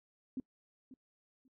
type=tone with echo; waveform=sine; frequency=260 Hz; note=C4; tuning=11 cents flat; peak=-35 dBFS; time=0.37-0.4 s; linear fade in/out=2 ms; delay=540 ms; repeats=2; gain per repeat=-15 dB; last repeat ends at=1.48 s; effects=noise-tail reverb RT60 0.1 s tail -25 dB re dry